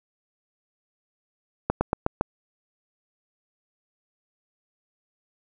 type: slowing click train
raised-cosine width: 1 ms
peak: -7 dBFS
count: 5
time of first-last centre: 1.7-2.211 s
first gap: 110 ms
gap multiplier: 1.1
effects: none